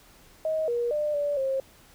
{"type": "tone with pitch steps", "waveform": "sine", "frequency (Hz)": [631, 476.3, 598, 580, 535], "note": ["D#5", "A#4", "D5", "D5", "C5"], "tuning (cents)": [24, 37, 31, -22, 38], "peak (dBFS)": -24, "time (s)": [0.45, 1.6], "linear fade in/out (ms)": 2, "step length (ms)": 230, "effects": ["pink hiss -55 dBFS RMS until 1.94 s"]}